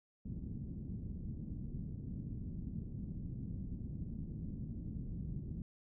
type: low-pass noise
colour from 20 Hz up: white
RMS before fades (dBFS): -43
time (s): 0.25-5.62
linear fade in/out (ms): 2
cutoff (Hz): 210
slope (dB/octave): 24
effects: none